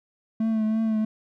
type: tone with vibrato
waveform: triangle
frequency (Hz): 220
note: A3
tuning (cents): 0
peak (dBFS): -19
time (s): 0.4-1.05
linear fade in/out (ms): 5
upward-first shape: triangle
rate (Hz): 3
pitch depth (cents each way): 36
effects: none